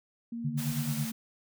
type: tone with pitch glide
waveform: sine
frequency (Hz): 233.1 to 224.4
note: A#3 to A3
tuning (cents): 0 to +34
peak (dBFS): -34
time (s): 0.32-1.12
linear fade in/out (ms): 5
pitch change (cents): -66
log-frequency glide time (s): 0.87-0.96
type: tone with tremolo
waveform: sine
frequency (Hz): 146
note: D3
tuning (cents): -10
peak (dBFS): -27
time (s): 0.44-1.06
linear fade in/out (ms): 10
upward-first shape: sine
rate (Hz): 9.2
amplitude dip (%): 85
type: band-stop noise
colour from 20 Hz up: white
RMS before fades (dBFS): -40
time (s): 0.57-1.12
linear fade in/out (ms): 20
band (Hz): 130 to 490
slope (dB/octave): 96
effects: none